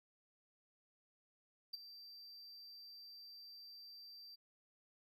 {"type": "tone with ADSR envelope", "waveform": "triangle", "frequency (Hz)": 4687, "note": "D8", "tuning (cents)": -4, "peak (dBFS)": -38, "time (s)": [1.73, 4.36], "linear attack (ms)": 11, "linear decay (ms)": 16, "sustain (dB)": -14, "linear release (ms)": 17, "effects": []}